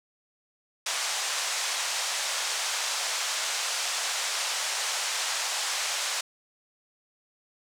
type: band-pass noise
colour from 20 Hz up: white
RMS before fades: -30 dBFS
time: 0.86-6.21 s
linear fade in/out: 5 ms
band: 600 to 7800 Hz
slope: 24 dB/octave
effects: none